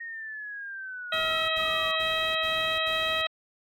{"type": "linear sweep", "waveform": "sine", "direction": "down", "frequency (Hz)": [1865, 1120], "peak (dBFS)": -35, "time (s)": [0, 1.96], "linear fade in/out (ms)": 10}
{"type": "harmonic tone", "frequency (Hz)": 640, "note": "D#5", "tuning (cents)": 49, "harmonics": [1, 2, 3, 4, 5, 6], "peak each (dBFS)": [-32, -32, -32, -32, -32, -32], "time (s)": [1.12, 3.27], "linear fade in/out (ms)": 5}
{"type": "noise bursts", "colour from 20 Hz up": "pink", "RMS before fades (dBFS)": -46, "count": 5, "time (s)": [1.13, 3.216], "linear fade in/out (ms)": 2, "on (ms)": 350, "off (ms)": 84}
{"effects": ["AAC 64 kbps"]}